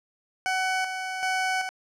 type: tone with tremolo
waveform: 20% pulse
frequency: 750 Hz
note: F#5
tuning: 23 cents sharp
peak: -19 dBFS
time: 0.46-1.69 s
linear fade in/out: 0 ms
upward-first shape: square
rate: 1.3 Hz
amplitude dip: 50%
effects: low-pass 8000 Hz 12 dB/octave